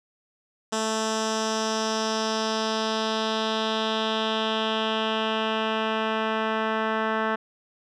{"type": "tone with low-pass filter sweep", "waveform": "10% pulse", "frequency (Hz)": 220, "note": "A3", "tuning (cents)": 0, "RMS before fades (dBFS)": -26, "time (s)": [0.72, 7.36], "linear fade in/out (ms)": 10, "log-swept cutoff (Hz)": [7200, 1900], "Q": 2.7, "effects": []}